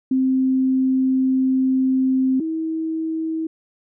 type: tone pair in turn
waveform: sine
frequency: 261.6 / 321.1 Hz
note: C4 / E4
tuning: 0 / -45 cents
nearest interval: major third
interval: 355 cents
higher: second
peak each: -15 / -21 dBFS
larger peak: first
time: 0.11-2.4 / 2.4-3.47 s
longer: first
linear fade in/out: 5 ms
effects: none